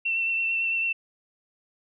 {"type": "tone with vibrato", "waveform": "sine", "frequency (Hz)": 2696, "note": "E7", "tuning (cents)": 38, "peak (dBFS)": -23, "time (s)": [0.05, 0.93], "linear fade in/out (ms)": 10, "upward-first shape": "triangle", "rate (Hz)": 9, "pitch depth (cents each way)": 23, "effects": []}